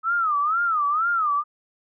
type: tone with vibrato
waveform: sine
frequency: 1271 Hz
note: D#6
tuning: 36 cents sharp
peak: -19 dBFS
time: 0.03-1.44 s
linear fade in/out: 50 ms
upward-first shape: sine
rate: 2.1 Hz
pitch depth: 180 cents each way
effects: none